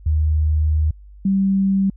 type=tone pair in turn; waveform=sine; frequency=77.1 / 194.28 Hz; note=D#2 / G3; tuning=-15 / -15 cents; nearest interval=octave + major third; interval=1600 cents; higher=second; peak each=-14 dBFS; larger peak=neither; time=0.06-0.91 / 1.25-1.9 s; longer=first; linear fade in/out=5 ms; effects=added 50 Hz sine -39 dBFS peak until 1.96 s